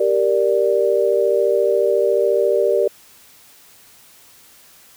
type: chord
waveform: sine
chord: G minor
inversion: none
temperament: equal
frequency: 392 / 466.2 / 587.3 Hz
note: G4 / Bb4 / D5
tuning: 0 / 0 / 0 cents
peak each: -18 dBFS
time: 0-2.88 s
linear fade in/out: 5 ms
effects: white hiss -48 dBFS RMS until 4.96 s